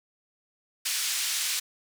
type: band-pass noise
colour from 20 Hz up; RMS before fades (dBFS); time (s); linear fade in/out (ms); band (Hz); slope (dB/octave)
white; -29; 0.85-1.6; 10; 2100 to 8400; 12
effects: none